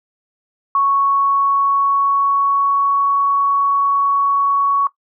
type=tone with pitch glide; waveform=sine; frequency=1108.7 to 1117.7 Hz; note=C#6 to C#6; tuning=0 to +14 cents; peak=-12 dBFS; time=0.75-4.87 s; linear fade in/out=2 ms; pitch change=+14 cents; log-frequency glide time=0.94-3.18 s; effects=noise-tail reverb RT60 0.1 s tail -17 dB re dry